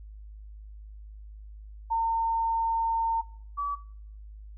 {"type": "tone pair in turn", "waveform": "sine", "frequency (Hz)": [910, 1146.5], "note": ["A#5", "D6"], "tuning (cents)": [-42, -42], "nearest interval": "major third", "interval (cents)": 400, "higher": "second", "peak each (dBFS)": [-23, -27], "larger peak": "first", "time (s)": [[1.9, 3.22], [3.57, 3.76]], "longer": "first", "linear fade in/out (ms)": 20, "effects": ["noise-tail reverb RT60 0.6 s tail -22 dB re dry", "added 52 Hz sine -42 dBFS peak until 4.57 s"]}